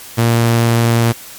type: tone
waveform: sawtooth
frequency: 116.54 Hz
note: A#2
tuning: in tune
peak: -6 dBFS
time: 0.17-1.13 s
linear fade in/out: 20 ms
effects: white hiss -34 dBFS RMS until 1.38 s + MP3 96 kbps